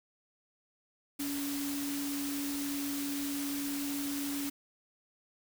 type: tone in noise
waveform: sine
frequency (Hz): 282.7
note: C#4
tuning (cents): +34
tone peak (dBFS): -34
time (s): 1.19-4.5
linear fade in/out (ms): 10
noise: white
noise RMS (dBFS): -40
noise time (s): 1.19-4.5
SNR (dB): +3
effects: none